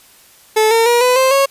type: tone with pitch steps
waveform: 30% pulse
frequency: 434.8 / 455.6 / 477.5 / 500.3 / 524.3 / 549.4 Hz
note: A4 / A#4 / A#4 / B4 / C5 / C#5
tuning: -21 / -40 / +42 / +22 / +3 / -16 cents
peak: -7 dBFS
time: 0.56-1.46 s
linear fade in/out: 10 ms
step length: 150 ms
effects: white hiss -46 dBFS RMS until 1.5 s + resampled to 32000 Hz